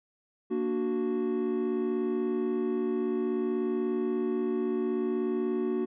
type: chord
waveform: triangle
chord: Bb augmented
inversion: none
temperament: equal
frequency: 233.1 / 293.7 / 370 Hz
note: Bb3 / D4 / F#4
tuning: 0 / 0 / 0 cents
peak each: -30 / -32 / -27 dBFS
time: 0.5-5.86 s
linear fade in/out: 20 ms
effects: resampled to 8000 Hz